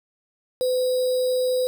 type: tone with sample-and-hold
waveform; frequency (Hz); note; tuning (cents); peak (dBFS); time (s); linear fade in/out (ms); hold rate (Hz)
sine; 507; B4; +45; -19; 0.61-1.67; 0; 4410
effects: none